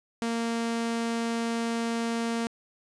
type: tone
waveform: sawtooth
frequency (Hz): 231.1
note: A#3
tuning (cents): -15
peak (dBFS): -23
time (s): 0.22-2.47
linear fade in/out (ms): 0
effects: resampled to 22050 Hz + 10-bit